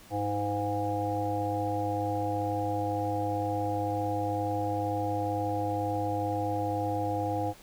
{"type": "harmonic tone with a mistuned harmonic", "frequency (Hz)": 102.1, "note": "G#2", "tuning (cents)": -29, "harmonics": [1, 3, 5, 7, 8], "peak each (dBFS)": [-34, -34, -34, -34, -34], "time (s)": [0.1, 7.54], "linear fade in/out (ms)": 50, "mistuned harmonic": 3, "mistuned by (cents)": 44, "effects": ["pink hiss -53 dBFS RMS until 7.62 s"]}